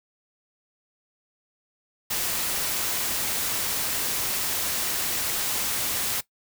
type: noise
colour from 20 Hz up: white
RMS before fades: -27 dBFS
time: 2.1-6.21 s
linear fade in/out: 10 ms
effects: noise-tail reverb RT60 0.1 s tail -18 dB re dry